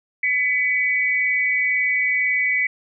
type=tone pair together; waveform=sine; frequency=2000 / 2258 Hz; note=B6 / C#7; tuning=+21 / +31 cents; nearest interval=major second; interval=210 cents; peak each=-20 dBFS; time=0.23-2.67 s; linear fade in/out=5 ms; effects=none